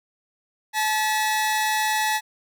sawtooth tone pair together, 863 / 1937.4 Hz, A5 / B6, -34 / -34 cents, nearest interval octave + major second, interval 1400 cents, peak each -18 / -23 dBFS, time 0.73-2.21 s, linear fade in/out 50 ms, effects none

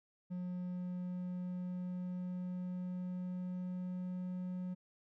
triangle tone with pitch glide, 180 to 181.88 Hz, F#3 to F#3, -47 to -29 cents, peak -36 dBFS, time 0.3-4.75 s, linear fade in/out 20 ms, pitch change +18 cents, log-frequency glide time 0.73-4.35 s, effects none

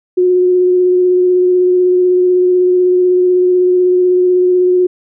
sine tone with vibrato, 362.8 Hz, F#4, 34 cents flat, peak -7 dBFS, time 0.17-4.87 s, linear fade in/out 10 ms, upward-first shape sine, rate 16 Hz, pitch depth 14 cents each way, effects none

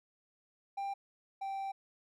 triangle tone pair in turn, 792 / 781.1 Hz, G5 / G5, +18 / -6 cents, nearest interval unison, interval 24 cents, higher first, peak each -33 / -34 dBFS, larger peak first, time 0.77-0.94 / 1.41-1.72 s, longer second, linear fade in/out 10 ms, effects none

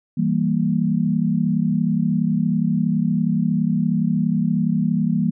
sine chord, E diminished, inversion none, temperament equal with one note detuned, 163.77 / 196 / 233.1 Hz, E3 / G3 / Bb3, -11 / 0 / 0 cents, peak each -21 dBFS, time 0.17-5.31 s, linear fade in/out 10 ms, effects none

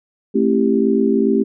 sine chord, A minor seventh, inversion none, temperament equal with one note detuned, 220 / 267.3 / 329.6 / 392 Hz, A3 / C4 / E4 / G4, 0 / +37 / 0 / 0 cents, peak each -17 / -18 / -22 / -17 dBFS, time 0.34-1.44 s, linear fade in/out 20 ms, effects none

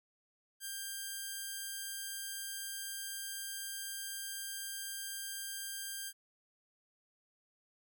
5% pulse tone, 1592 Hz, G6, 26 cents sharp, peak -29 dBFS, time 0.6-6.13 s, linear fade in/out 50 ms, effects none

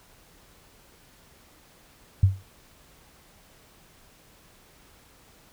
sine tone with exponential decay, 96 Hz, G2, 36 cents flat, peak -11 dBFS, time 2.23-2.43 s, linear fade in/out 5 ms, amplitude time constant 42 ms, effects pink hiss -56 dBFS RMS until 5.52 s

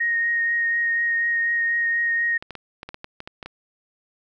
sine tone with vibrato, 1864.7 Hz, A#6, in tune, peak -19 dBFS, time 0-2.38 s, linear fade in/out 10 ms, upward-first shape triangle, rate 4.1 Hz, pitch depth 14 cents each way
clicks, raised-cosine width 0.3 ms, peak -19 dBFS, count 11, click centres 2.425 / 2.507 / 2.553 / 2.831 / 2.89 / 2.944 / 3.044 / 3.204 / 3.275 / 3.428 / 3.46 s
effects none

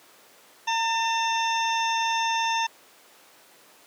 harmonic tone with a mistuned harmonic, 897 Hz, A5, 33 cents sharp, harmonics 1 / 2 / 3 / 4 / 6 / 7, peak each -24 / -32 / -31 / -32 / -37 / -38 dBFS, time 0.67-2.67 s, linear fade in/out 10 ms, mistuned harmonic 1, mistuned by +35 cents, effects pink hiss -53 dBFS RMS until 3.86 s + high-pass 400 Hz 12 dB/octave

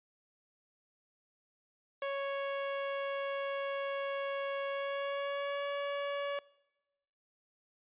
sawtooth tone with pitch glide, 554.4 to 566.7 Hz, C#5 to C#5, 0 to +38 cents, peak -30 dBFS, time 2.02-6.39 s, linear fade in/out 2 ms, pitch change +38 cents, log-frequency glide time 4.69-5.67 s, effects noise-tail reverb RT60 1.0 s tail -23 dB re dry + resampled to 8000 Hz

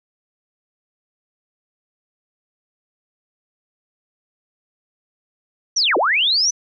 sine linear two-way sweep, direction down then up, 6100 to 302 to 6100 Hz, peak -14 dBFS, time 5.76-6.51 s, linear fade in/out 10 ms, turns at 5.97 s, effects none

